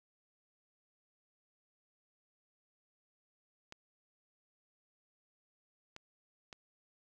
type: clicks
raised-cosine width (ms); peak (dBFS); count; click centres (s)
0.2; -30; 3; 3.724 / 5.964 / 6.528
effects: none